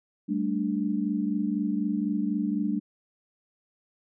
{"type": "chord", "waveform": "sine", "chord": "G suspended second", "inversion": "none", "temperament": "equal", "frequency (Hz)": [196, 220, 293.7], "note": ["G3", "A3", "D4"], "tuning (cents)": [0, 0, 0], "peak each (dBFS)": -29, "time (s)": [0.28, 2.8], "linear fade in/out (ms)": 20, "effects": []}